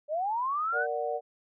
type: linear sweep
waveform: sine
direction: up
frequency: 574 to 1555 Hz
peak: -27 dBFS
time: 0.08-0.87 s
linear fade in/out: 50 ms
type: chord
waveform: sine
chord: Bb augmented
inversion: none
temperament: equal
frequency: 466.2 / 587.3 / 740 Hz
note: Bb4 / D5 / F#5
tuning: 0 / 0 / 0 cents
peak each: -33 dBFS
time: 0.72-1.21 s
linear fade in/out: 50 ms
effects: none